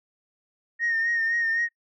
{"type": "tone with vibrato", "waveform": "sine", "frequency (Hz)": 1844, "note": "A#6", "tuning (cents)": -19, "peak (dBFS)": -21, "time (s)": [0.79, 1.69], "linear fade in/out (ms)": 50, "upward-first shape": "sine", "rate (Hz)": 3.9, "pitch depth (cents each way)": 36, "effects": ["noise-tail reverb RT60 0.1 s tail -23 dB re dry", "tanh soft clip ceiling -18 dBFS"]}